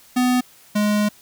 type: tone pair in turn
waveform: square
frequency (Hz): 250 / 208.8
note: B3 / G#3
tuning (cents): +21 / +10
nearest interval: minor third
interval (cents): 311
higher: first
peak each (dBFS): -16 / -17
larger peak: first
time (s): 0.16-0.41 / 0.75-1.09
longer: second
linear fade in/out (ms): 10
effects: white hiss -50 dBFS RMS until 1.21 s